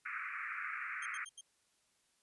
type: band-pass noise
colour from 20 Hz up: pink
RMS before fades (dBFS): -42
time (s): 0.05-1.25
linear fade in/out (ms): 10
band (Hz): 1200 to 2400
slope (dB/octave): 96
type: tone bursts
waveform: 5% pulse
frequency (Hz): 3181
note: G7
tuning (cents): +25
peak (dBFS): -37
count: 4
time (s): 1.02-1.411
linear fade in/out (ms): 5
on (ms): 37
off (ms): 81
effects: white hiss -75 dBFS RMS until 2.22 s + resampled to 24000 Hz